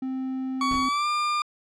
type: tone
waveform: triangle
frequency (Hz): 261.6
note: C4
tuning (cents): 0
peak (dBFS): -25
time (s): 0.02-0.89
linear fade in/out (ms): 5
type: tone with pitch glide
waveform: 40% pulse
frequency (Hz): 1126 to 1199.9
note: C#6 to D6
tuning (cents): +27 to +37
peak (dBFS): -22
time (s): 0.61-1.42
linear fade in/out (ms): 2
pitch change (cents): +110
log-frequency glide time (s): 0.83-1.08
type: noise with exponential decay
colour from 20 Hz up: brown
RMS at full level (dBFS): -29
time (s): 0.71-0.99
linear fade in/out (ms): 2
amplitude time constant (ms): 60
effects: low-pass 6000 Hz 12 dB/octave